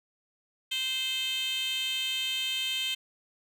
10% pulse tone with high-pass filter, 521 Hz, C5, 7 cents flat, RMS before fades -31 dBFS, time 0.71-2.95 s, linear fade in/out 10 ms, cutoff 3100 Hz, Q 5, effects none

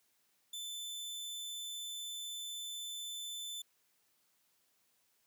sawtooth tone, 3524 Hz, A7, 2 cents sharp, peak -38 dBFS, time 0.53-3.62 s, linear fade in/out 5 ms, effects white hiss -75 dBFS RMS until 5.26 s + high-pass 100 Hz 12 dB/octave

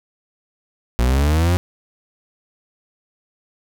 40% pulse linear sweep, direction up, 58 to 91.2 Hz, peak -13 dBFS, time 0.99-1.57 s, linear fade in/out 0 ms, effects none

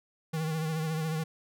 square tone with vibrato, 158.6 Hz, D#3, 33 cents sharp, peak -30 dBFS, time 0.33-1.24 s, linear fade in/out 10 ms, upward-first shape triangle, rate 14 Hz, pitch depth 55 cents each way, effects none

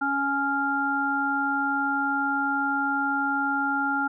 harmonic tone, 278.8 Hz, C#4, 10 cents sharp, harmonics 1 / 3 / 5, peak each -29 / -28 / -25 dBFS, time 0.01-4.08 s, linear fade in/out 10 ms, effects none

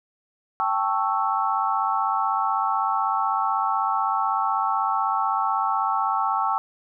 sine chord, A dominant seventh, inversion third, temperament equal, 784 / 880 / 1108.7 / 1318.5 Hz, G5 / A5 / C#6 / E6, 0 / 0 / 0 / 0 cents, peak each -26 dBFS, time 0.6-6.58 s, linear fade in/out 0 ms, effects none

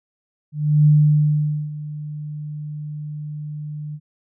sine tone with ADSR envelope, 150 Hz, D3, 37 cents sharp, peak -9 dBFS, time 0.52-4 s, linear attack 340 ms, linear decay 840 ms, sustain -18 dB, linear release 56 ms, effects none

